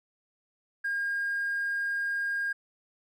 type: tone with hard clipping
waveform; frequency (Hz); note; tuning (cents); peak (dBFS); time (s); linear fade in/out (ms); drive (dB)
sine; 1618; G#6; -46; -28; 0.84-2.53; 10; 1
effects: none